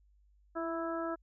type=harmonic tone with a mistuned harmonic; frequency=329.6 Hz; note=E4; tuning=in tune; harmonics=1 / 2 / 3 / 4 / 5; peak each=-37 / -38 / -45 / -40 / -48 dBFS; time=0.55-1.16 s; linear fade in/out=20 ms; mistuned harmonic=1; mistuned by=+19 cents; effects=added 50 Hz sine -63 dBFS peak until 1.22 s